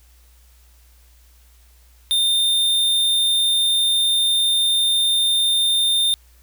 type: tone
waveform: square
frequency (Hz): 3623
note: A7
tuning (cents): +50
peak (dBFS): -16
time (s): 2.11-6.14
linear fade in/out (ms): 0
effects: added 60 Hz sine -49 dBFS peak until 6.42 s + white hiss -57 dBFS RMS until 6.42 s